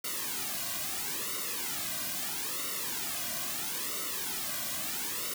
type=noise with flanger; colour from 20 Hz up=white; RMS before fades=-35 dBFS; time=0.04-5.34 s; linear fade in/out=5 ms; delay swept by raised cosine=1.2 to 2.3 ms; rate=0.76 Hz; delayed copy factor=-0.95; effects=none